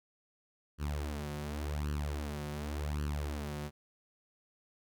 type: tone with flanger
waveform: sawtooth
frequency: 73.7 Hz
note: D2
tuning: 7 cents sharp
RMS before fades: -37 dBFS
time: 0.78-3.71 s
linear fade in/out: 50 ms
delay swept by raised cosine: 0.67 to 5.57 ms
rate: 0.89 Hz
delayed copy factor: +0.8
effects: none